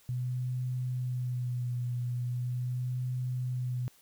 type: tone with vibrato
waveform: sine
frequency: 124.3 Hz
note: B2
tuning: 12 cents sharp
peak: -30 dBFS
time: 0.09-3.88 s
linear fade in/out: 0 ms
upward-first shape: sine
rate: 0.4 Hz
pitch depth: 28 cents each way
effects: white hiss -62 dBFS RMS until 4.01 s